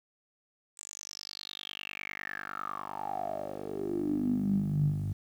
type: tone with band-pass filter sweep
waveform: 10% pulse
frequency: 49.94 Hz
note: G1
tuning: 33 cents sharp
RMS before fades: -34 dBFS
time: 0.77-5.13 s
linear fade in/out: 10 ms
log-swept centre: 7900 to 110 Hz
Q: 9
effects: 10-bit